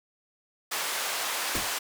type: band-pass noise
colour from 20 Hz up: pink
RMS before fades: -31 dBFS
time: 0.71-1.79 s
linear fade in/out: 10 ms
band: 820 to 15000 Hz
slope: 12 dB/octave
type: noise with exponential decay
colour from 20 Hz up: pink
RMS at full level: -26 dBFS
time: 1.55-1.75 s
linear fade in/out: 1 ms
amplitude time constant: 42 ms
effects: none